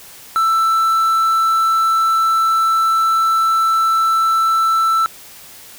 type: tone with quantisation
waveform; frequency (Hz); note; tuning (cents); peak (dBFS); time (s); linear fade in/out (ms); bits
triangle; 1328; E6; +12; -10; 0.36-5.06; 0; 6
effects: white hiss -39 dBFS RMS until 5.78 s